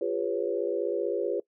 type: chord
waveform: sine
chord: C# dominant seventh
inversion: first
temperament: equal with one note detuned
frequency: 349.2 / 404.9 / 493.9 / 554.4 Hz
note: E#4 / G#4 / B4 / C#5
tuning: 0 / -44 / 0 / 0 cents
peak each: -32 / -31 / -31 / -33 dBFS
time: 0.01-1.4 s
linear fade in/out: 5 ms
effects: noise-tail reverb RT60 0.1 s tail -21 dB re dry